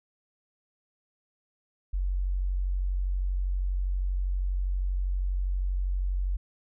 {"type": "tone", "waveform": "sine", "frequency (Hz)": 46.25, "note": "F#1", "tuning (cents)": 0, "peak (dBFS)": -25, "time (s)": [1.93, 6.37], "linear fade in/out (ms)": 10, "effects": []}